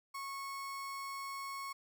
35% pulse tone, 1100 Hz, C#6, 14 cents flat, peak -39 dBFS, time 0.14-1.73 s, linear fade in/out 10 ms, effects none

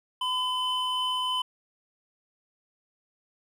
triangle tone pair together, 1012 / 3033 Hz, B5 / F#7, +42 / +42 cents, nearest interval octave + perfect fifth, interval 1900 cents, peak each -27 / -27 dBFS, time 0.21-1.42 s, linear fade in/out 5 ms, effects none

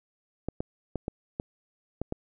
clicks, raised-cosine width 2 ms, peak -17 dBFS, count 7, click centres 0.486 / 0.605 / 0.957 / 1.081 / 1.399 / 2.016 / 2.124 s, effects none

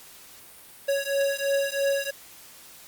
square beating tone pair, 554 / 557 Hz, C#5 / C#5, -1 / +8 cents, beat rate 3 Hz, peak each -27 dBFS, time 0.88-2.11 s, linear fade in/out 10 ms, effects white hiss -48 dBFS RMS until 2.87 s + Opus 48 kbps

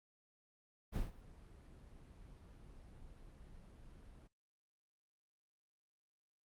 brown noise with ADSR envelope, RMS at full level -37 dBFS, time 0.92-4.28 s, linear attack 40 ms, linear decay 150 ms, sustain -20 dB, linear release 18 ms, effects Opus 32 kbps

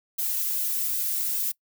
violet noise with flanger, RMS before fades -27 dBFS, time 0.18-1.52 s, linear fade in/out 10 ms, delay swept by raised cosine 1.9 to 2.71 ms, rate 2.5 Hz, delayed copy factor +0.65, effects noise-tail reverb RT60 0.1 s tail -23 dB re dry

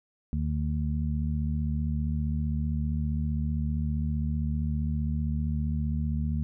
harmonic tone, 75.3 Hz, D2, 44 cents sharp, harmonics 1 / 2 / 3, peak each -28 / -31 / -33 dBFS, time 0.33-6.43 s, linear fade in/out 0 ms, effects none

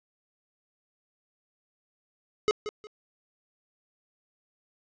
square tone with echo, 423.9 Hz, G#4, 35 cents sharp, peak -21 dBFS, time 2.48-2.51 s, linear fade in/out 0 ms, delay 180 ms, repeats 2, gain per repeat -11 dB, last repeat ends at 2.87 s, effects resampled to 16000 Hz + 10-bit

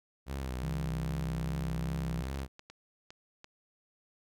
sawtooth tone with vibrato, 65.41 Hz, C2, in tune, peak -31 dBFS, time 0.26-2.48 s, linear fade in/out 50 ms, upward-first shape sine, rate 2.5 Hz, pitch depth 74 cents each way
sine tone with pitch glide, 159 to 164.23 Hz, D#3 to E3, +38 to -6 cents, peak -34 dBFS, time 0.62-2.23 s, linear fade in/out 20 ms, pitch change +56 cents, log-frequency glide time 0.92-2.07 s
clicks, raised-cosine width 0.2 ms, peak -31 dBFS, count 8, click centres 2.241 / 2.285 / 2.349 / 2.394 / 2.594 / 2.7 / 3.105 / 3.444 s
effects none

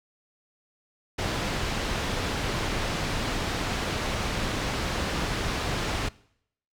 pink low-pass noise, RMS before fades -29 dBFS, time 1.18-6.09 s, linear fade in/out 10 ms, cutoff 5100 Hz, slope 12 dB/octave, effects noise-tail reverb RT60 0.7 s tail -22 dB re dry

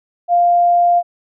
sine tone, 698.5 Hz, F5, in tune, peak -9 dBFS, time 0.28-1.03 s, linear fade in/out 50 ms, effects none

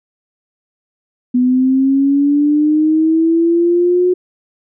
sine linear sweep, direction up, 246.9 to 364.3 Hz, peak -9 dBFS, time 1.34-4.14 s, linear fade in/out 10 ms, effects none

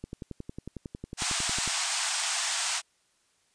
click train, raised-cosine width 3 ms, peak -24 dBFS, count 19, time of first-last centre 0.04-1.676 s, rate 11 Hz
white band-pass noise, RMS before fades -30 dBFS, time 1.17-2.82 s, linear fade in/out 50 ms, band 660 to 9200 Hz, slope 96 dB/octave
effects white hiss -69 dBFS RMS until 3.54 s + resampled to 22050 Hz

